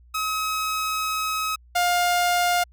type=tone pair in turn; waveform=sawtooth; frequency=1276 / 706.7 Hz; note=D#6 / F5; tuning=+43 / +20 cents; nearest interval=minor seventh; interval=1023 cents; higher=first; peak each=-20 / -15 dBFS; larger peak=second; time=0.14-1.56 / 1.75-2.64 s; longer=first; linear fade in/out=10 ms; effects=added 60 Hz sine -49 dBFS peak until 2.72 s